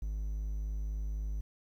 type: tone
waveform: triangle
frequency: 51.91 Hz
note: G#1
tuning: in tune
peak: -31 dBFS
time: 0.02-1.41 s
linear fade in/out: 5 ms
effects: 11-bit